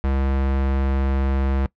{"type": "tone", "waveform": "square", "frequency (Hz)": 67.4, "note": "C#2", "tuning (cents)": -48, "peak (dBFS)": -19, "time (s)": [0.04, 1.66], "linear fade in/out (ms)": 0, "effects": ["noise-tail reverb RT60 0.1 s tail -22 dB re dry", "low-pass 2000 Hz 12 dB/octave"]}